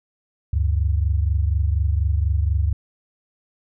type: tone pair together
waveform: sine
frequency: 72.1 / 96.24 Hz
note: D2 / G2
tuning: -31 / -31 cents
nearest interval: perfect fourth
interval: 500 cents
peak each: -18 / -22 dBFS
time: 0.53-2.73 s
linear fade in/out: 5 ms
effects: none